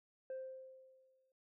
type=tone with exponential decay; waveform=sine; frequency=523.3 Hz; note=C5; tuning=in tune; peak=-38 dBFS; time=0.3-1.32 s; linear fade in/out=2 ms; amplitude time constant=220 ms; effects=noise-tail reverb RT60 0.1 s tail -24 dB re dry + tanh soft clip ceiling -40 dBFS